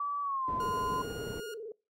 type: tone with pitch glide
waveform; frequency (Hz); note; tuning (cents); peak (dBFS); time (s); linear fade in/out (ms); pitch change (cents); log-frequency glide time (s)
sine; 1150 to 1024.5; D6 to C6; -37 to -37; -30; 0-1.02; 5; -200; 0.22-0.49
type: low-pass noise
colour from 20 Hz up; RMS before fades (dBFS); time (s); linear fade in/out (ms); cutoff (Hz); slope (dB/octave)
white; -41; 0.48-1.4; 0; 380; 12
type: tone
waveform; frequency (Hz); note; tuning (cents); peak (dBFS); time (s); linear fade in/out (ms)
sawtooth; 1427; F6; +37; -39; 0.6-1.54; 2
type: tone with vibrato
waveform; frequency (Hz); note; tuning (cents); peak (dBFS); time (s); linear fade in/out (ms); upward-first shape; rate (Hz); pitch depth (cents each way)
sine; 440; A4; 0; -38; 0.6-1.72; 2; square; 18; 81
effects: noise-tail reverb RT60 0.3 s tail -24 dB re dry + MP3 64 kbps